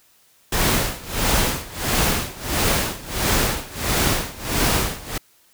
pink noise with tremolo, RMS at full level -18 dBFS, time 0.52-5.18 s, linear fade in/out 5 ms, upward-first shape sine, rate 1.5 Hz, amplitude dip 90%, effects white hiss -57 dBFS RMS until 5.53 s

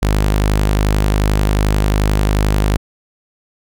sawtooth tone, 51.3 Hz, G#1, 21 cents flat, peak -8 dBFS, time 0.02-2.77 s, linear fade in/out 10 ms, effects none

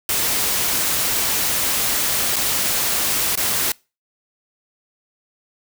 white noise with dropouts, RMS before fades -20 dBFS, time 0.09-3.72 s, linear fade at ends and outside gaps 2 ms, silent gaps 2.36-2.364 / 3.355-3.374 s, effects noise-tail reverb RT60 0.3 s tail -25 dB re dry

